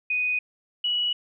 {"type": "tone pair in turn", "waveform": "sine", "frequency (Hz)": [2489, 2931], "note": ["D#7", "F#7"], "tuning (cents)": [0, -17], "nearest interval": "minor third", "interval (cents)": 283, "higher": "second", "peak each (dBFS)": -22, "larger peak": "neither", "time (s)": [[0.1, 0.39], [0.84, 1.13]], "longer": "neither", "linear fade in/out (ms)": 5, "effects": []}